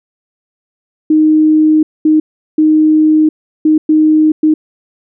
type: tone bursts at uneven times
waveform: sine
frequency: 310 Hz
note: D#4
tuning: 6 cents flat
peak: -5 dBFS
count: 6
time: 1.1-1.83 / 2.05-2.2 / 2.58-3.29 / 3.65-3.78 / 3.89-4.32 / 4.43-4.54 s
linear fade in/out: 5 ms
effects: none